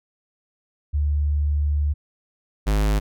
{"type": "tone pair in turn", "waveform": ["sine", "square"], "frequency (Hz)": [73.42, 51.81], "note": ["D2", "G#1"], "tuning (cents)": [0, -3], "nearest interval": "tritone", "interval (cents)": 603, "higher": "first", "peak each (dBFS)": -18, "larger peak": "neither", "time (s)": [[0.93, 1.94], [2.66, 3]], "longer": "first", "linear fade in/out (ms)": 20, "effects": []}